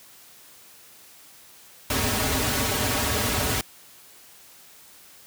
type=noise with comb filter; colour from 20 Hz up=pink; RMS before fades=-24 dBFS; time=1.9-3.61 s; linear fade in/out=2 ms; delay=5.8 ms; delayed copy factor=-0.85; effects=white hiss -50 dBFS RMS until 5.26 s + high-pass 60 Hz 12 dB/octave